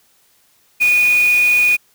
sine tone in noise, 2462 Hz, D#7, 19 cents flat, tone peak -10 dBFS, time 0.8-1.77 s, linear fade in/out 20 ms, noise white, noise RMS -28 dBFS, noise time 0.8-1.77 s, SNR +15 dB, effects white hiss -56 dBFS RMS until 1.94 s

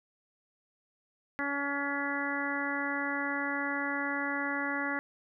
harmonic tone, 282.6 Hz, C#4, 34 cents sharp, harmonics 1 / 2 / 3 / 4 / 5 / 6 / 7, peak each -36 / -41 / -40 / -40 / -38 / -36 / -37 dBFS, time 1.39-4.99 s, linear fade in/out 0 ms, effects none

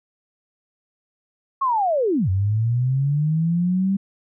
sine linear two-way sweep, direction down then up, 1112 to 91.6 to 197.7 Hz, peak -17 dBFS, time 1.61-3.97 s, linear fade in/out 10 ms, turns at 2.29 s, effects none

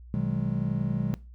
triangle chord, G# minor seventh, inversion first, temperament just, 124.59 / 155.74 / 186.89 / 207.7 Hz, B2 / D#3 / F#3 / G#3, +16 / +2 / +18 / 0 cents, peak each -29 dBFS, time 0.14-1.14 s, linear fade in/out 0 ms, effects noise-tail reverb RT60 0.3 s tail -20 dB re dry + added 60 Hz sine -44 dBFS peak until 1.34 s

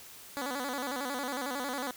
10% pulse tone with vibrato, 266.1 Hz, C4, 29 cents sharp, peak -25 dBFS, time 0.37-1.91 s, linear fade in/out 0 ms, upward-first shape square, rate 11 Hz, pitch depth 110 cents each way, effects white hiss -50 dBFS RMS until 1.96 s

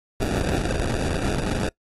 pink noise with sample-and-hold, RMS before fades -24 dBFS, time 0.2-1.69 s, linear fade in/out 5 ms, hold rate 1050 Hz, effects noise-tail reverb RT60 0.1 s tail -24 dB re dry + AAC 32 kbps

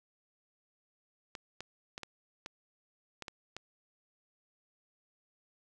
clicks, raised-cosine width 0.2 ms, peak -24 dBFS, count 8, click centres 1.352 / 1.606 / 1.979 / 2.033 / 2.461 / 3.223 / 3.282 / 3.566 s, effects none

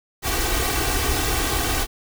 pink noise with comb filter, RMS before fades -22 dBFS, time 0.22-1.87 s, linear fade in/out 50 ms, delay 2.6 ms, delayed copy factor +0.8, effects none

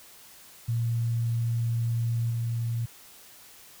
sine tone with level steps, 116.54 Hz, A#2, in tune, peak -24 / -26 dBFS, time 0.68-2.86 s, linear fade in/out 10 ms, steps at 2.3 s, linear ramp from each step 10 ms, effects white hiss -51 dBFS RMS until 3.8 s

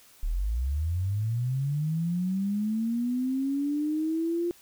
sine linear sweep, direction up, 34.65 to 349.2 Hz, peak -25 dBFS, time 0.23-4.51 s, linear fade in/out 0 ms, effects white hiss -56 dBFS RMS until 4.61 s

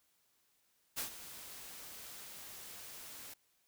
white noise with ADSR envelope, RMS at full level -37 dBFS, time 0.96-3.34 s, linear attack 25 ms, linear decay 110 ms, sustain -13 dB, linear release 7 ms, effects white hiss -75 dBFS RMS until 3.67 s

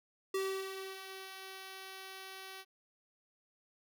square tone with exponential decay, 385.1 Hz, G4, 31 cents flat, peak -32 dBFS, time 0.34-1.77 s, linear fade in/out 5 ms, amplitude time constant 310 ms
5% pulse tone, 382 Hz, G4, 45 cents flat, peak -35 dBFS, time 0.36-2.65 s, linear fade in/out 50 ms
effects none

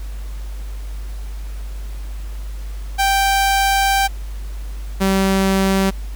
sawtooth tone pair in turn, 784 / 192.8 Hz, G5 / G3, 0 / -28 cents, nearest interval 2 octaves, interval 2428 cents, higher first, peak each -10 dBFS, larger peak neither, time 2.98-4.08 / 5-5.91 s, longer first, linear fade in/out 20 ms, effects added 50 Hz sine -25 dBFS peak until 6.15 s + pink hiss -44 dBFS RMS until 6.15 s

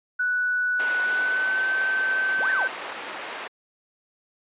sine tone with pitch glide, 1480 to 1539.3 Hz, F#6 to G6, 0 to -32 cents, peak -21 dBFS, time 0.19-2.68 s, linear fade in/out 10 ms, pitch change +68 cents, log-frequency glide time 1.03-1.69 s
white band-pass noise, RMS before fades -35 dBFS, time 0.79-3.48 s, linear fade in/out 10 ms, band 430 to 2000 Hz, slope 12 dB/octave
sine linear two-way sweep, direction up then down, 43.65 to 1864.7 to 332.9 Hz, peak -27 dBFS, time 2.38-2.67 s, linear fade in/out 50 ms, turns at 2.5 s
effects resampled to 8000 Hz

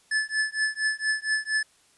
square tone with tremolo, 1735 Hz, A6, 25 cents flat, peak -21 dBFS, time 0.11-1.63 s, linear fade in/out 5 ms, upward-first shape triangle, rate 4.3 Hz, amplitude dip 100%, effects white hiss -61 dBFS RMS until 1.97 s + resampled to 24000 Hz

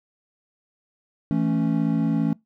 triangle chord, A major, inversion second, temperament equal, 164.81 / 220 / 277.2 Hz, E3 / A3 / C#4, 0 / 0 / 0 cents, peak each -22 dBFS, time 1.31-2.33 s, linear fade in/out 0 ms, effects noise-tail reverb RT60 0.2 s tail -24 dB re dry

